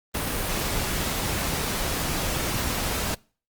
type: noise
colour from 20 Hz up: pink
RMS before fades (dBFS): -27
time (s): 0.14-3.15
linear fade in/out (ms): 10
effects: noise-tail reverb RT60 0.4 s tail -25 dB re dry + Opus 32 kbps